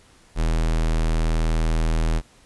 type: tone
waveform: square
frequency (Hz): 40.29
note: E1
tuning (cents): -39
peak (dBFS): -19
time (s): 0.35-2.22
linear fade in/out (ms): 50
effects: pink hiss -54 dBFS RMS until 2.45 s + resampled to 24000 Hz